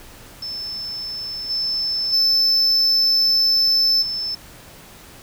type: tone with level steps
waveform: sine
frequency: 5274 Hz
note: E8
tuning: in tune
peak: -26 / -19 / -11 / -22 dBFS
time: 0.42-4.35 s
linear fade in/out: 5 ms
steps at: 1.49 / 2.12 / 4.01 s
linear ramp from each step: 20 ms
effects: tanh soft clip ceiling -13 dBFS + pink hiss -43 dBFS RMS until 5.22 s